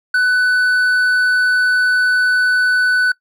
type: tone with hard clipping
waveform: triangle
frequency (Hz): 1495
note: F#6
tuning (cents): +17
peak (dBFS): -12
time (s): 0.14-3.12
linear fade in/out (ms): 5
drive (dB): 7
effects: noise-tail reverb RT60 0.1 s tail -22 dB re dry